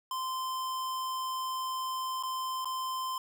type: tone with dropouts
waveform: square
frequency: 1037 Hz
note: C6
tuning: 16 cents flat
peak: -33 dBFS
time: 0.11-3.18 s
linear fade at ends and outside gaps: 2 ms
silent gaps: 2.227-2.234 / 2.646-2.655 s
effects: none